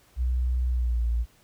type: tone with pitch glide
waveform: sine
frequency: 62.2 to 58.03 Hz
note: B1 to A#1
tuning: +13 to -7 cents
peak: -22 dBFS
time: 0.16-1.26 s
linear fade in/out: 50 ms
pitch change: -120 cents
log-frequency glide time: 0.69-1.03 s
effects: pink hiss -60 dBFS RMS until 1.43 s